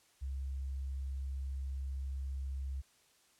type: tone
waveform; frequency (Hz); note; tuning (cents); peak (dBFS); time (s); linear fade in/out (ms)
sine; 67.4; C#2; -48; -36; 0.21-2.82; 20
effects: white hiss -68 dBFS RMS until 3.39 s + low-pass 10000 Hz 12 dB/octave